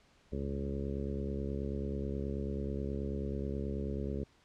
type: harmonic tone with a mistuned harmonic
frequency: 69.3 Hz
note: C#2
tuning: in tune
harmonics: 1 / 2 / 3 / 4 / 5 / 6 / 7 / 8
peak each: -38 / -42 / -40 / -45 / -45 / -42 / -48 / -49 dBFS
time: 0.32-4.24 s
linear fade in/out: 5 ms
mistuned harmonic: 1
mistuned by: +39 cents
effects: pink hiss -66 dBFS RMS until 4.44 s + low-pass 6000 Hz 12 dB/octave